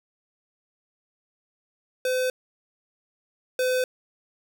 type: tone pair in turn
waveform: square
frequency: 510 / 508.2 Hz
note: C5 / B4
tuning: -44 / +49 cents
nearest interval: unison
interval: 7 cents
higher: first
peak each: -23 / -22 dBFS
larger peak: second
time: 2.05-2.3 / 3.59-3.84 s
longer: neither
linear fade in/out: 2 ms
effects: none